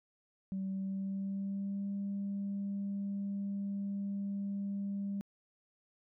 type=tone with pitch glide; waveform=sine; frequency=191.9 to 199.24 Hz; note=G3 to G3; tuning=-37 to +28 cents; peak=-33 dBFS; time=0.52-5.21 s; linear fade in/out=0 ms; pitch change=+65 cents; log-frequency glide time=0.68-1.88 s; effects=tanh soft clip ceiling -31 dBFS